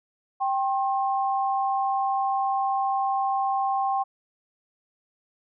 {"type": "tone pair together", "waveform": "sine", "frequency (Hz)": [784, 1070.9], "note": ["G5", "C6"], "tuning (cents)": [0, 40], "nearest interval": "perfect fourth", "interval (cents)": 540, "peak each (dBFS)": [-23, -28], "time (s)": [0.4, 4.04], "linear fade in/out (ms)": 20, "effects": []}